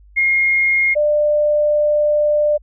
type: tone pair in turn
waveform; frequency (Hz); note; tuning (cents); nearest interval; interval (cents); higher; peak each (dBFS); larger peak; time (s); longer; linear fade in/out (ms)
sine; 2140 / 596; C7 / D5; +38 / +25; octave + minor seventh; 2213; first; -12; neither; 0.16-0.95 / 0.95-2.58; second; 20
effects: added 50 Hz sine -43 dBFS peak until 2.62 s